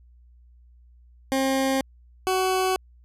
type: tone pair in turn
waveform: 20% pulse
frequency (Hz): 267.2 / 374.6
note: C4 / F#4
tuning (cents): +36 / +21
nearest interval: tritone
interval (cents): 585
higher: second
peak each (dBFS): -16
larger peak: neither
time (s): 1.32-1.81 / 2.27-2.76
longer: neither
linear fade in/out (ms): 0
effects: added 60 Hz sine -50 dBFS peak until 3.04 s + resampled to 32000 Hz